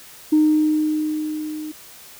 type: tone with level ramp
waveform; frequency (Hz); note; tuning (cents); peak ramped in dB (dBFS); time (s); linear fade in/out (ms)
sine; 307.2; D#4; -22; -10 to -28; 0.32-1.72; 10
effects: tanh soft clip ceiling -7 dBFS + white hiss -43 dBFS RMS until 2.19 s